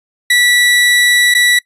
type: tone with dropouts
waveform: 30% pulse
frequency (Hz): 1954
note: B6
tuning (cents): -19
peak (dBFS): -5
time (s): 0.3-1.59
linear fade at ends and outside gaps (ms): 5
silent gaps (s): 1.341-1.348
effects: noise-tail reverb RT60 0.1 s tail -22 dB re dry + resampled to 32000 Hz